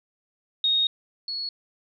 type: tone pair in turn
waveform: sine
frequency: 3729 / 4364 Hz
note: A#7 / C#8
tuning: 0 / -28 cents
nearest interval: minor third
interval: 272 cents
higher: second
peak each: -19 / -28 dBFS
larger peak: first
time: 0.64-0.87 / 1.28-1.49 s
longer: first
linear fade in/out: 2 ms
effects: none